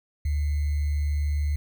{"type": "tone with sample-and-hold", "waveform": "sine", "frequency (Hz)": 73.42, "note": "D2", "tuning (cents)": 0, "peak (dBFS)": -22, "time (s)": [0.25, 1.56], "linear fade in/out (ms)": 5, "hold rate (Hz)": 2100, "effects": []}